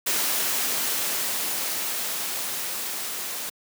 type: noise with level ramp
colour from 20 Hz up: white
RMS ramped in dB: -24 to -32 dBFS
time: 0.06-3.5 s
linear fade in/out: 10 ms
effects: high-pass 200 Hz 12 dB/octave